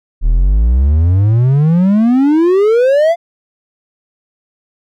triangle exponential sweep, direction up, 36.71 to 698 Hz, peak -5 dBFS, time 0.21-3.16 s, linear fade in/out 50 ms, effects none

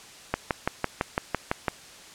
click train, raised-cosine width 0.5 ms, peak -8 dBFS, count 9, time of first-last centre 0.34-1.682 s, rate 5.96 Hz, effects white hiss -47 dBFS RMS until 2.14 s + low-pass 8000 Hz 12 dB/octave

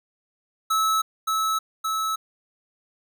square tone with echo, 1300 Hz, E6, 24 cents flat, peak -20 dBFS, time 0.7-1.02 s, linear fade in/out 10 ms, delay 570 ms, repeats 2, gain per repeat -2 dB, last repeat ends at 2.16 s, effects none

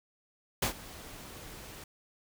pink noise with ADSR envelope, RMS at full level -27 dBFS, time 0.62-1.84 s, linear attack 7 ms, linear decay 100 ms, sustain -20 dB, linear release 4 ms, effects none

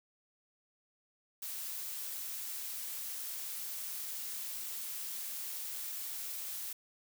blue noise, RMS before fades -41 dBFS, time 1.42-6.73 s, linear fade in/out 5 ms, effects none

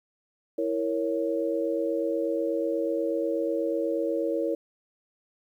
sine chord, A# diminished, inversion second, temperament equal, 329.6 / 466.2 / 554.4 Hz, E4 / A#4 / C#5, 0 / 0 / 0 cents, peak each -29 dBFS, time 0.58-4.55 s, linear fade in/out 5 ms, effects 10-bit

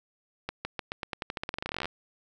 accelerating click train, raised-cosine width 0.3 ms, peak -16 dBFS, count 25, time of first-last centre 0.49-1.856 s, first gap 160 ms, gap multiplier 0.89, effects none

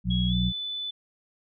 harmonic tone, 60.8 Hz, B1, 26 cents flat, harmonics 1 / 2 / 3, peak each -28 / -28 / -25 dBFS, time 0.04-0.53 s, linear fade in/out 50 ms
sine tone with pitch glide, 3322 to 3495 Hz, G#7 to A7, 0 to -12 cents, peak -30 dBFS, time 0.1-0.91 s, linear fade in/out 10 ms, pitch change +88 cents, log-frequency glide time 0.28-0.34 s
effects none

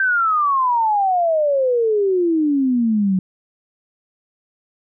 sine exponential sweep, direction down, 1576 to 182.9 Hz, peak -14 dBFS, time 0-3.19 s, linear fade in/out 2 ms, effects none

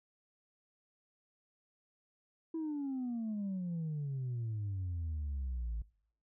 sine exponential sweep, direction down, 329.6 to 53.4 Hz, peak -33 dBFS, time 2.54-5.82 s, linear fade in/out 5 ms, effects noise-tail reverb RT60 0.6 s tail -24 dB re dry + tanh soft clip ceiling -33 dBFS

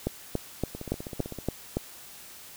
two click trains, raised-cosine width 2 ms, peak -13 / -23 dBFS, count 7 / 11, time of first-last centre 0.07-1.77 / 0.75-1.387 s, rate 3.53 / 15.7 Hz, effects white hiss -47 dBFS RMS until 2.56 s

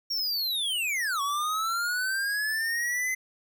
square linear two-way sweep, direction down then up, 5600 to 1108.7 to 2053 Hz, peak -27 dBFS, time 0.1-3.15 s, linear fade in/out 10 ms, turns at 1.21 s, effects none

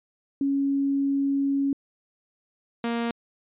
sine / sawtooth tone pair in turn, 277.2 / 233.9 Hz, C#4 / A#3, 0 / +6 cents, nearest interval minor third, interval 294 cents, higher first, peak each -21 dBFS, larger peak neither, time 0.41-1.73 / 2.84-3.11 s, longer first, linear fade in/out 2 ms, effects resampled to 8000 Hz

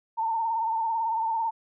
sine tone with vibrato, 902 Hz, A5, 43 cents sharp, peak -24 dBFS, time 0.17-1.51 s, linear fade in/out 20 ms, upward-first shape sine, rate 18 Hz, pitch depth 53 cents each way, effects none

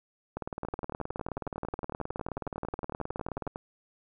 two click trains, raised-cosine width 1 ms, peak -20 / -22 dBFS, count 60 / 33, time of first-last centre 0.37-3.475 / 0.65-3.559 s, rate 19 / 11 Hz, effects none

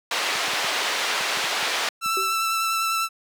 white band-pass noise, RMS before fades -25 dBFS, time 0.11-1.89 s, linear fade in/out 2 ms, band 480 to 3600 Hz, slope 12 dB/octave
clicks, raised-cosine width 5 ms, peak -25 dBFS, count 9, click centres 0.355 / 0.481 / 0.535 / 0.645 / 1.209 / 1.372 / 1.442 / 1.628 / 2.06 s
sawtooth tone with vibrato, 1329 Hz, E6, 14 cents sharp, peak -18 dBFS, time 2.01-3.09 s, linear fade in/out 50 ms, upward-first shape sine, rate 10 Hz, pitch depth 15 cents each way
sine tone with exponential decay, 383.5 Hz, G4, 38 cents flat, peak -25 dBFS, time 2.17-2.42 s, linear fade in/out 1 ms, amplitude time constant 54 ms
effects high-pass 200 Hz 12 dB/octave

